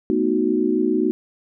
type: chord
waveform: sine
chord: B dominant seventh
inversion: third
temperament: equal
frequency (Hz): 220 / 246.9 / 311.1 / 370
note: A3 / B3 / D#4 / F#4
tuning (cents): 0 / 0 / 0 / 0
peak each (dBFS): -25 / -23 / -21 / -21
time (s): 0.1-1.11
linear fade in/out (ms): 0
effects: none